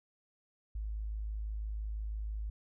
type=tone; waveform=sine; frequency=53 Hz; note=G#1; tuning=36 cents sharp; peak=-35 dBFS; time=0.75-2.5 s; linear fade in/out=5 ms; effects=none